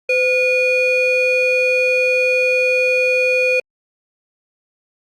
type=ring-modulated tone; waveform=triangle; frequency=971 Hz; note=B5; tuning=30 cents flat; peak=-8 dBFS; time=0.09-3.6 s; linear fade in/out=5 ms; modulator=1480 Hz; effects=Opus 48 kbps